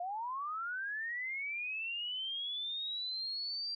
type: linear sweep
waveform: sine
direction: up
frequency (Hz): 686 to 4749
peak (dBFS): -36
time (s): 0-3.75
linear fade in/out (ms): 5
effects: none